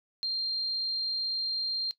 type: tone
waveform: sine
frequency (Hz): 4186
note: C8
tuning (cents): 0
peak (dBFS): -28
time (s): 0.23-1.91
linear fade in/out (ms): 0
effects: noise-tail reverb RT60 0.1 s tail -17 dB re dry